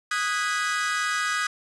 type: chord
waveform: 40% pulse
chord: G# minor seventh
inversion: second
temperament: equal with one note detuned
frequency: 1244.5 / 1480 / 1645 / 1975.5 Hz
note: D#6 / F#6 / G#6 / B6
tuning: 0 / 0 / -17 / 0 cents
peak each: -27 / -30 / -28 / -31 dBFS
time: 0.11-1.47 s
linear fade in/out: 5 ms
effects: resampled to 22050 Hz + 8-bit

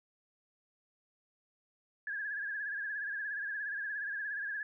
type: tone with vibrato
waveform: sine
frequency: 1661.2 Hz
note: G#6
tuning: in tune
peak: -35 dBFS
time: 2.07-4.63 s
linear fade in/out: 2 ms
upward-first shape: sine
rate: 17 Hz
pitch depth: 72 cents each way
effects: none

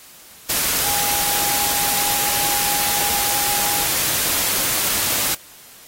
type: tone in noise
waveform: sine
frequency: 818 Hz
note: G#5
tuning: 26 cents flat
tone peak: -28 dBFS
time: 0.84-3.85 s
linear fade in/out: 10 ms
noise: white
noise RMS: -20 dBFS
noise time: 0.49-5.35 s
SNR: -11 dB
effects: white hiss -44 dBFS RMS until 5.87 s + AAC 48 kbps

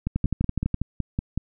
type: two click trains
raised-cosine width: 5 ms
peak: -11 / -12 dBFS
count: 8 / 8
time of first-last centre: 0.16-0.743 / 0.07-1.376 s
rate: 12 / 5.36 Hz
effects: none

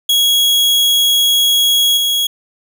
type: tone with level steps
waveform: 40% pulse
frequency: 3321 Hz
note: G#7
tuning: 1 cent flat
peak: -9 / -12 dBFS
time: 0.09-2.27 s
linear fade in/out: 5 ms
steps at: 1.97 s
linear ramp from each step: 2 ms
effects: none

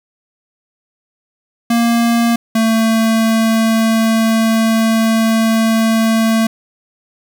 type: tone pair in turn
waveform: square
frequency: 233.6 / 224 Hz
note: A#3 / A3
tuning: +4 / +31 cents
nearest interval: minor second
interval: 73 cents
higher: first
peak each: -11 dBFS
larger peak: neither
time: 1.7-2.36 / 2.55-6.47 s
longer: second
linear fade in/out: 5 ms
effects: 7-bit

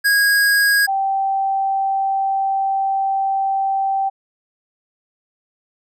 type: tone pair in turn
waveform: square / sine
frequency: 1644 / 778.8 Hz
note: G#6 / G5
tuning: -18 / -12 cents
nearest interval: octave + minor second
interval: 1294 cents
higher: first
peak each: -13 / -16 dBFS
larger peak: first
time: 0.04-0.87 / 0.87-4.1 s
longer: second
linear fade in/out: 20 ms
effects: none

